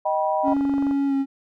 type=chord; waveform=sine; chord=Eb augmented; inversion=none; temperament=just; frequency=622.3 / 777.8 / 972.3 Hz; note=Eb5 / G5 / B5; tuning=0 / -14 / -27 cents; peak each=-23 / -24 / -25 dBFS; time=0.05-0.54 s; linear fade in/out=10 ms
type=tone with pitch glide; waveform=triangle; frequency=278.5 to 273.2 Hz; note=C#4 to C#4; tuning=+8 to -25 cents; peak=-17 dBFS; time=0.43-1.26 s; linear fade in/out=50 ms; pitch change=-33 cents; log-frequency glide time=1.07-1.14 s
type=click train; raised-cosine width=1 ms; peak=-21 dBFS; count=11; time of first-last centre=0.48-0.911 s; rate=23.2 Hz
effects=none